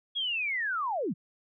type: linear sweep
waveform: sine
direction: down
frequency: 3359 to 127.8 Hz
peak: -28 dBFS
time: 0.15-1.14 s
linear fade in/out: 20 ms
effects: none